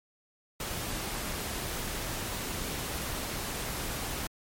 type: noise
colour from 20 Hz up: pink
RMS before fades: -35 dBFS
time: 0.6-4.27 s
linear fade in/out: 2 ms
effects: MP3 64 kbps